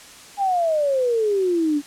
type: exponential sweep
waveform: sine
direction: down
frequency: 818 to 282.4 Hz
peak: -17 dBFS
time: 0.37-1.82 s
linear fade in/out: 50 ms
effects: white hiss -43 dBFS RMS until 1.86 s + low-pass 9000 Hz 12 dB/octave